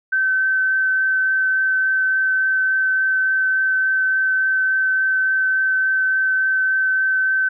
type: tone with vibrato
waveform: sine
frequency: 1536 Hz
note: G6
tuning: 36 cents flat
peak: -15 dBFS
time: 0.12-7.49 s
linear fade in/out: 10 ms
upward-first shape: triangle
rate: 3.5 Hz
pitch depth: 10 cents each way
effects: none